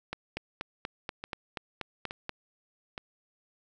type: two click trains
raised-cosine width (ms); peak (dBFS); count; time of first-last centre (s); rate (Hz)
0.3; -18 / -21; 10 / 4; 0.13-2.293 / 0.37-2.979; 4.16 / 1.15
effects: none